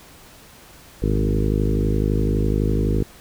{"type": "harmonic tone with a mistuned harmonic", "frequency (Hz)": 51.91, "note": "G#1", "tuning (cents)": 0, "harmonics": [1, 2, 3, 4, 5, 6, 7, 8, 9], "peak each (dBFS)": [-21, -24, -26, -27, -28, -29, -29, -30, -31], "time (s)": [1.02, 3.03], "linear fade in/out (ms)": 5, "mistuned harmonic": 2, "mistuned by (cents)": 32, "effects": ["pink hiss -46 dBFS RMS until 3.2 s"]}